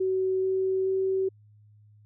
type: tone with pitch steps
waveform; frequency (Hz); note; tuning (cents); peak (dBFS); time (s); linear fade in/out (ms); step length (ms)
sine; 376.7 / 379.1 / 381.5; F#4 / F#4 / G4; +31 / +42 / -47; -23; 0-1.29; 10; 430
effects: added 105 Hz sine -53 dBFS peak until 2.05 s